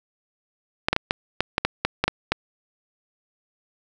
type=clicks; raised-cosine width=0.3 ms; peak=-3 dBFS; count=11; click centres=0.885 / 0.93 / 0.964 / 1.109 / 1.406 / 1.581 / 1.65 / 1.85 / 2.04 / 2.08 / 2.32 s; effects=none